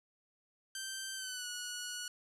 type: tone with pitch glide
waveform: 10% pulse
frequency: 1559 to 1463 Hz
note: G6 to F#6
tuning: -10 to -20 cents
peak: -31 dBFS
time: 0.75-2.08 s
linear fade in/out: 2 ms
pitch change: -110 cents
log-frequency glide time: 1.15-1.47 s
effects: resampled to 32000 Hz